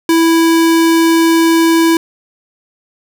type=tone; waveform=square; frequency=329.6 Hz; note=E4; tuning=in tune; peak=-8 dBFS; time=0.09-1.97 s; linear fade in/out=2 ms; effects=none